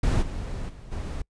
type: noise with level steps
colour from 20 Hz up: brown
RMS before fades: -21 / -32 / -42 / -31 dBFS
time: 0.03-1.22 s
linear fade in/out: 5 ms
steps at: 0.21 / 0.68 / 0.91 s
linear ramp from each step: 20 ms
effects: noise-tail reverb RT60 0.1 s tail -26 dB re dry + resampled to 22050 Hz